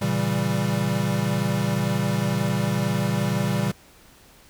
square chord, A# diminished seventh, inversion none, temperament equal, 116.54 / 138.59 / 164.81 / 196 Hz, A#2 / C#3 / E3 / G3, 0 / 0 / 0 / 0 cents, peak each -28 / -28 / -29 / -26 dBFS, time 0.01-3.72 s, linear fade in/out 10 ms, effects pink hiss -52 dBFS RMS until 4.49 s

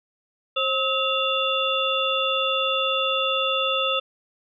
sine tone cluster, 534 / 1282 / 2774 / 3481 Hz, C5 / E6 / F7 / A7, +35 / -49 / -12 / -19 cents, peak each -26 dBFS, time 0.56-4 s, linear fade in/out 10 ms, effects none

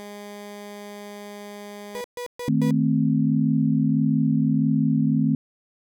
15% pulse tone, 205.2 Hz, G#3, 21 cents flat, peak -30 dBFS, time 0-2.01 s, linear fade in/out 0 ms
35% pulse tone bursts, 488 Hz, B4, 21 cents flat, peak -28 dBFS, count 4, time 1.95-2.708 s, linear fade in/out 0 ms, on 92 ms, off 130 ms
sine chord, A diminished, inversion second, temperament equal, 155.56 / 220 / 261.6 Hz, Eb3 / A3 / C4, 0 / 0 / 0 cents, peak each -22 dBFS, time 2.48-5.35 s, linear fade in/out 2 ms
effects none

